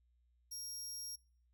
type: tone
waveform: 25% pulse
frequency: 5600 Hz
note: F8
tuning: 4 cents sharp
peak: -39 dBFS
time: 0.51-1.16 s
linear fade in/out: 10 ms
effects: noise-tail reverb RT60 0.4 s tail -21 dB re dry + added 60 Hz sine -70 dBFS peak until 1.53 s